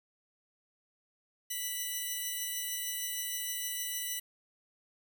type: tone pair together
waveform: 5% pulse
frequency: 1975.5 / 2960 Hz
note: B6 / F#7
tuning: 0 / 0 cents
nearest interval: perfect fifth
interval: 700 cents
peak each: -28 dBFS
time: 1.5-4.2 s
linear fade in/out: 10 ms
effects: none